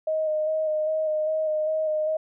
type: tone with vibrato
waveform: sine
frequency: 622.3 Hz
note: D#5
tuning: in tune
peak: -22 dBFS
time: 0.07-2.17 s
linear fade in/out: 5 ms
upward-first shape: square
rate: 2.5 Hz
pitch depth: 17 cents each way
effects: none